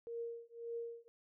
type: tone with tremolo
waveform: sine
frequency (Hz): 466.2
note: A#4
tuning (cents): 0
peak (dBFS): -38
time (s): 0.07-1.08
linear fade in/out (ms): 0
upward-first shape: triangle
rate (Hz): 1.8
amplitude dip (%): 100
effects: none